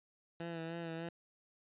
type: tone with vibrato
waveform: 15% pulse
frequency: 166.2 Hz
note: E3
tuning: 15 cents sharp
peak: -34 dBFS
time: 0.4-1.09 s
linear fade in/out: 2 ms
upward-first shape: sine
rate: 3.3 Hz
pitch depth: 36 cents each way
effects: resampled to 8000 Hz